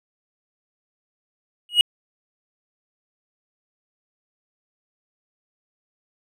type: tone with exponential growth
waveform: triangle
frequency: 2894 Hz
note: F#7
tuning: 39 cents flat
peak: -4 dBFS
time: 1.69-1.81 s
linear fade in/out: 1 ms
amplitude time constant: 24 ms
effects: tanh soft clip ceiling 0 dBFS